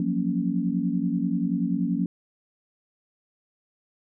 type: chord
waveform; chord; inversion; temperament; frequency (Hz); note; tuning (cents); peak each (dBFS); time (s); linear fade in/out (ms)
sine; Gb major seventh; third; equal; 174.61 / 185 / 233.1 / 277.2; F3 / Gb3 / Bb3 / Db4; 0 / 0 / 0 / 0; -28; 0-2.06; 2
effects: none